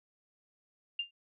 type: tone with exponential decay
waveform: sine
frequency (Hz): 2800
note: F7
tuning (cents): +4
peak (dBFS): -28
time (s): 0.99-1.11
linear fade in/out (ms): 5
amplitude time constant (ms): 25
effects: none